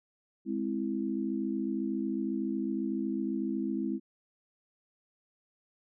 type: chord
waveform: sine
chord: Ab augmented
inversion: none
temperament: equal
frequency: 207.7 / 261.6 / 329.6 Hz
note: Ab3 / C4 / E4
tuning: 0 / 0 / 0 cents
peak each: -34 dBFS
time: 0.45-4 s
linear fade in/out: 50 ms
effects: none